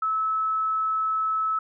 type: tone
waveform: sine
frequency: 1300 Hz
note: E6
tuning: 24 cents flat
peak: -22 dBFS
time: 0.02-1.59 s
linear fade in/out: 5 ms
effects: none